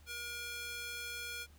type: tone with high-pass filter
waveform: square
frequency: 476.8 Hz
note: A#4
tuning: 39 cents sharp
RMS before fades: -43 dBFS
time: 0.06-1.47 s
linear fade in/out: 50 ms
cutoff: 1900 Hz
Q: 1.1
effects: added 74 Hz sine -58 dBFS peak until 1.58 s + pink hiss -66 dBFS RMS until 1.58 s